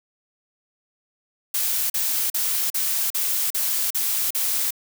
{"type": "noise bursts", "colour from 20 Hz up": "blue", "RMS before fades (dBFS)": -23, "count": 8, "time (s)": [1.54, 4.707], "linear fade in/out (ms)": 5, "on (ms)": 360, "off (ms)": 41, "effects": []}